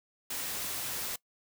white noise, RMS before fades -36 dBFS, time 0.3-1.16 s, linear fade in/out 5 ms, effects noise-tail reverb RT60 0.1 s tail -22 dB re dry

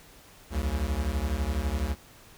square beating tone pair, 63.9 / 75.9 Hz, C2 / D#2, -40 / -42 cents, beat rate 12 Hz, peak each -30 dBFS, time 0.5-1.96 s, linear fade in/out 50 ms, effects pink hiss -53 dBFS RMS until 2.37 s

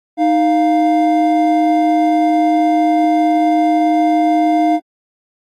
triangle tone pair together, 311.1 / 698.5 Hz, D#4 / F5, 0 / 0 cents, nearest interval octave + major second, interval 1400 cents, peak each -11 dBFS, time 0.17-4.8 s, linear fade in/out 50 ms, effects AAC 48 kbps

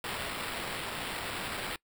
white noise with sample-and-hold, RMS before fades -37 dBFS, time 0.04-1.76 s, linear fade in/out 2 ms, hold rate 6300 Hz, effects noise-tail reverb RT60 0.1 s tail -23 dB re dry

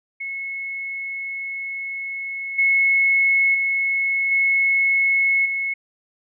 sine tone with level steps, 2187 Hz, C#7, 24 cents flat, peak -26 / -14 / -18 / -15 / -21 dBFS, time 0.2-5.74 s, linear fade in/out 10 ms, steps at 2.58 / 3.54 / 4.31 / 5.45 s, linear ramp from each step 10 ms, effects none

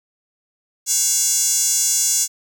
square tone with high-pass filter, 310 Hz, D#4, 6 cents flat, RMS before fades -18 dBFS, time 0.86-2.28 s, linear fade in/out 50 ms, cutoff 6700 Hz, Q 3.8, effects none

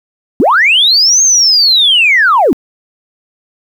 sine linear two-way sweep, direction up then down, 195.1 to 6500 to 217.7 Hz, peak -4 dBFS, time 0.4-2.53 s, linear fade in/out 0 ms, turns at 1.22 s, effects tanh soft clip ceiling 0 dBFS + 7-bit

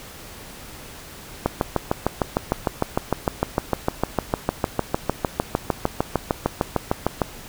click train, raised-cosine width 1 ms, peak -4 dBFS, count 39, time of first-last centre 1.46-7.218 s, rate 6.6 Hz, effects pink hiss -40 dBFS RMS until 7.48 s

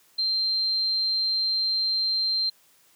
sine tone, 4150 Hz, C8, 15 cents flat, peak -22 dBFS, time 0.18-2.5 s, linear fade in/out 10 ms, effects white hiss -60 dBFS RMS until 2.95 s + high-pass 100 Hz 12 dB/octave

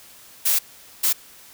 blue noise bursts at uneven times, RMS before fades -19 dBFS, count 2, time 0.45-0.59 / 1.03-1.13 s, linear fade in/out 10 ms, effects white hiss -47 dBFS RMS until 1.53 s

